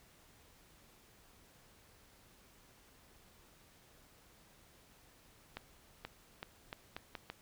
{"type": "accelerating click train", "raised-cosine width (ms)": 0.3, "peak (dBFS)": -26, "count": 7, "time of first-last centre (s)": [5.57, 7.3], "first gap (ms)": 480, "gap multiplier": 0.79, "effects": ["pink hiss -64 dBFS RMS until 7.41 s"]}